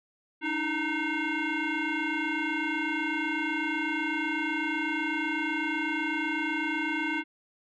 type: tone with frequency modulation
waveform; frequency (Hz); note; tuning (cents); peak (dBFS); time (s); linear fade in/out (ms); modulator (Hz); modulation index
sine; 910; A#5; -42; -26; 0.41-7.24; 50; 616; 2.8
effects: tanh soft clip ceiling -22 dBFS